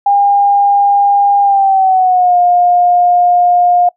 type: tone with pitch glide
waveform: sine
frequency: 806 to 709.8 Hz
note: G5 to F5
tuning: +48 to +28 cents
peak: -6 dBFS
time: 0.06-3.89 s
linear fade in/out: 5 ms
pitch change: -220 cents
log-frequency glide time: 1.42-2.37 s
effects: noise-tail reverb RT60 0.1 s tail -22 dB re dry